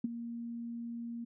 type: tone with ADSR envelope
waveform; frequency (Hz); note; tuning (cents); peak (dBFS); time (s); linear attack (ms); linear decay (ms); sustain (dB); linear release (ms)
sine; 234.3; A#3; +9; -26; 0.04-1.25; 5; 20; -12; 13
effects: none